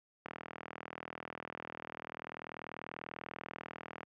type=click train; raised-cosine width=0.5 ms; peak=-27 dBFS; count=153; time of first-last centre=0.26-4.032 s; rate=40.3 Hz; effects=high-pass 150 Hz 12 dB/octave